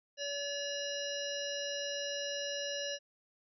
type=harmonic tone; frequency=571 Hz; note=D5; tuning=49 cents flat; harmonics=1 / 3 / 5 / 7 / 9 / 10; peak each=-39 / -44 / -42 / -46 / -45 / -44 dBFS; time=0.17-2.99 s; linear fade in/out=50 ms; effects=none